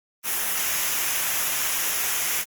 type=noise with comb filter; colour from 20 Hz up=white; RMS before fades=-25 dBFS; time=0.23-2.45 s; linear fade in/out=50 ms; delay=0.23 ms; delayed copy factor=-0.55; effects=Opus 32 kbps